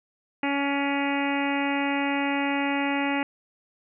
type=harmonic tone with a mistuned harmonic; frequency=280.9 Hz; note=C#4; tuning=23 cents sharp; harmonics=1 / 2 / 3 / 4 / 5 / 6 / 7 / 8 / 9 / 10; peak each=-26 / -34 / -30 / -39 / -37 / -39 / -33 / -36 / -35 / -38 dBFS; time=0.43-3.23 s; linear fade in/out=2 ms; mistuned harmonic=9; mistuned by=-17 cents; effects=none